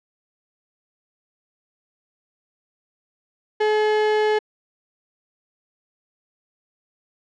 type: tone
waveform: 35% pulse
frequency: 427 Hz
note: G#4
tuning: 48 cents sharp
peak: -15 dBFS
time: 3.6-4.39 s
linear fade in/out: 10 ms
effects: low-pass 3000 Hz 12 dB/octave